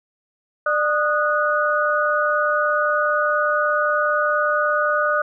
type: tone cluster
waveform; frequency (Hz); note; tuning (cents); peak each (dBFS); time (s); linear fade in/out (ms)
sine; 596 / 1234 / 1471; D5 / D#6 / F#6; +25 / -15 / -11; -21; 0.66-5.22; 5
effects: none